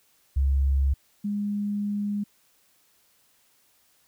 sine tone pair in turn, 68.4 / 205 Hz, C#2 / G#3, -23 / -22 cents, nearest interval octave + perfect fifth, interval 1901 cents, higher second, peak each -19 / -25 dBFS, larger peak first, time 0.36-0.94 / 1.24-2.24 s, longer second, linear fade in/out 10 ms, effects white hiss -64 dBFS RMS until 4.07 s

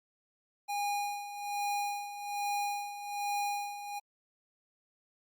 square tone with tremolo, 816 Hz, G#5, 31 cents flat, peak -31 dBFS, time 0.68-4 s, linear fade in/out 20 ms, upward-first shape sine, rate 1.2 Hz, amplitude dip 70%, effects Opus 48 kbps

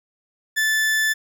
40% pulse tone, 1750 Hz, A6, 10 cents flat, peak -17 dBFS, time 0.56-1.14 s, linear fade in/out 20 ms, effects none

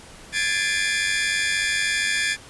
sawtooth tone cluster, 1649 / 1746 / 2069 / 2353 / 2446 Hz, G#6 / A6 / C7 / D7 / D#7, -13 / -14 / -20 / +3 / -30 cents, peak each -24 / -21 / -29 / -24 / -26 dBFS, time 0.32-2.37 s, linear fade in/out 50 ms, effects pink hiss -44 dBFS RMS until 2.49 s + resampled to 24000 Hz

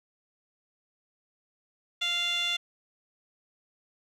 15% pulse tone with band-pass filter, 696 Hz, F5, 6 cents flat, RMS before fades -29 dBFS, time 2.01-2.57 s, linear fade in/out 10 ms, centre 3500 Hz, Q 4.7, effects none

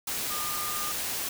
sine tone in noise, 1213 Hz, D#6, 44 cents flat, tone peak -35 dBFS, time 0.3-0.92 s, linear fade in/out 5 ms, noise white, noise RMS -32 dBFS, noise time 0.07-1.29 s, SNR -6 dB, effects none

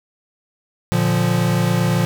square chord, Bb major, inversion none, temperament equal, 116.54 / 146.83 / 174.61 Hz, Bb2 / D3 / F3, 0 / 0 / 0 cents, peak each -20 / -23 / -19 dBFS, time 0.92-2.05 s, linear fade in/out 0 ms, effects none

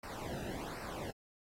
brown noise with flanger, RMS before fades -43 dBFS, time 0.03-1.11 s, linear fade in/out 5 ms, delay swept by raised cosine 0.29 to 0.93 ms, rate 1.3 Hz, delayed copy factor -0.9, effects AAC 48 kbps

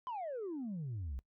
sine exponential sweep, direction down, 1046.5 to 59.7 Hz, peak -36 dBFS, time 0.07-1.19 s, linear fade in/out 0 ms, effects noise-tail reverb RT60 0.1 s tail -22 dB re dry + tanh soft clip ceiling -36 dBFS

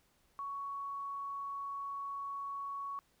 sine tone, 1116 Hz, C#6, 11 cents sharp, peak -38 dBFS, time 0.39-2.99 s, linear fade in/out 0 ms, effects pink hiss -72 dBFS RMS until 3.2 s

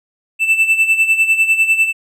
triangle tone with tremolo, 2653 Hz, E7, 10 cents sharp, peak -6 dBFS, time 0.39-1.93 s, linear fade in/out 50 ms, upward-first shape sine, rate 10 Hz, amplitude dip 70%, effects none

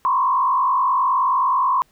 sine tone with frequency modulation, 1046.5 Hz, C6, in tune, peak -15 dBFS, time 0.05-1.82 s, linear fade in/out 0 ms, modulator 49.5 Hz, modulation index 1.4, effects pink hiss -60 dBFS RMS until 1.91 s

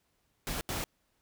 pink noise bursts at uneven times, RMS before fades -35 dBFS, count 2, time 0.47-0.61 / 0.69-0.84 s, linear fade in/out 0 ms, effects pink hiss -75 dBFS RMS until 1.21 s

